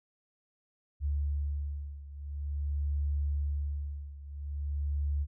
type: beating tone pair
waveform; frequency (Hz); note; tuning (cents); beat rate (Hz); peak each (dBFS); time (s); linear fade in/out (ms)
sine; 72 / 72.47; D2 / D2; -34 / -22; 0.47; -32 / -35; 1-5.27; 50
effects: none